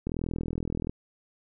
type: click train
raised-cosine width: 3 ms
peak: -18 dBFS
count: 35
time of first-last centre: 0.07-0.895 s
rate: 41.2 Hz
effects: none